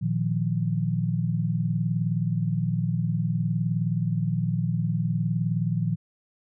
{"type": "chord", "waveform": "sine", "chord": "Bb suspended fourth", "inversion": "none", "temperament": "just", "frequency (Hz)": [116.54, 155.39, 174.81], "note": ["Bb2", "Eb3", "F3"], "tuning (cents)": [0, -2, 2], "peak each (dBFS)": -27, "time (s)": [0.01, 5.96], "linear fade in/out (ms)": 20, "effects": []}